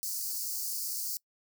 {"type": "high-pass noise", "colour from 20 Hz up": "white", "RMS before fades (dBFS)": -35, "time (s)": [0.03, 1.17], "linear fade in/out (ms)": 0, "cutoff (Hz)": 4400, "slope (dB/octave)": 96, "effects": ["noise-tail reverb RT60 0.1 s tail -24 dB re dry"]}